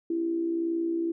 sine tone with amplitude modulation, 333.8 Hz, E4, 22 cents sharp, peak -23 dBFS, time 0.1-1.12 s, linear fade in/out 5 ms, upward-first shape sine, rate 61.9 Hz, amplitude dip 50%, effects none

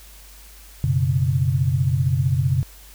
sine chord, F# suspended fourth, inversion none, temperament just, 92.5 / 123.33 / 138.75 Hz, F#2 / B2 / C#3, 0 / -2 / +2 cents, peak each -23 / -21 / -20 dBFS, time 0.84-2.63 s, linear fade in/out 0 ms, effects added 50 Hz sine -44 dBFS peak until 2.94 s + white hiss -47 dBFS RMS until 2.94 s

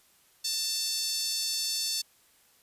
5% pulse tone with high-pass filter, 891 Hz, A5, 22 cents sharp, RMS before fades -31 dBFS, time 0.44-2.02 s, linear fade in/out 10 ms, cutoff 4400 Hz, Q 3.1, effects white hiss -63 dBFS RMS until 2.62 s + resampled to 32000 Hz

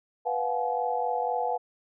sine tone cluster, 493.4 / 705 / 749 / 851 Hz, B4 / F5 / F#5 / G#5, -2 / +16 / +21 / +42 cents, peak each -31 dBFS, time 0.25-1.58 s, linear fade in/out 20 ms, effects none

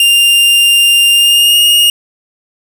45% pulse tone with pitch glide, 2797 to 2852 Hz, F7 to F7, +2 to +36 cents, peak -5 dBFS, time 0-1.9 s, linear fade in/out 2 ms, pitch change +34 cents, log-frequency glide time 1.12-1.59 s, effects none

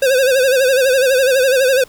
square tone with vibrato, 523.3 Hz, C5, in tune, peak -11 dBFS, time 0.02-1.84 s, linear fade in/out 5 ms, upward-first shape sine, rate 12 Hz, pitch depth 89 cents each way, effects pink hiss -45 dBFS RMS until 1.88 s

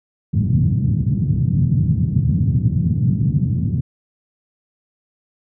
pink band-pass noise, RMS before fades -17 dBFS, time 0.33-3.81 s, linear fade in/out 10 ms, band 100 to 170 Hz, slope 24 dB/octave, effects none

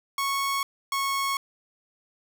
sawtooth tone pair in turn, 1104 / 1099.5 Hz, C#6 / C#6, -7 / -14 cents, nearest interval unison, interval 7 cents, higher first, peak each -21 dBFS, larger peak neither, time 0.18-0.63 / 0.92-1.37 s, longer neither, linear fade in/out 2 ms, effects none

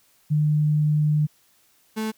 sine / 35% pulse tone pair in turn, 150.9 / 218.4 Hz, D3 / A3, +47 / -13 cents, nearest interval tritone, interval 640 cents, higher second, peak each -17 / -23 dBFS, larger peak first, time 0.3-1.27 / 1.96-2.12 s, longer first, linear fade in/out 20 ms, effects white hiss -61 dBFS RMS until 2.17 s

